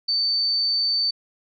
sine tone, 4555 Hz, C#8, 46 cents sharp, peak -19 dBFS, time 0.08-1.11 s, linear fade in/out 10 ms, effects none

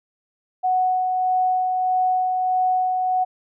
sine tone with tremolo, 740 Hz, F#5, in tune, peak -16 dBFS, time 0.63-3.25 s, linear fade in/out 20 ms, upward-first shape sine, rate 1.6 Hz, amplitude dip 30%, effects none

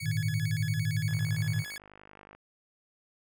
sawtooth tone with vibrato, 1944 Hz, B6, 28 cents flat, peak -35 dBFS, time 0-1.78 s, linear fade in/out 5 ms, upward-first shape square, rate 8.8 Hz, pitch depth 240 cents each way
sine chord, Ab suspended second, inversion none, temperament equal with one note detuned, 103.83 / 115.27 / 155.56 Hz, Ab2 / Bb2 / Eb3, 0 / -19 / 0 cents, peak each -32 / -31 / -31 dBFS, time 0.01-1.65 s, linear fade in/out 50 ms
click train, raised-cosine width 0.5 ms, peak -35 dBFS, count 65, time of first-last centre 1.09-2.35 s, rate 50.8 Hz
effects none

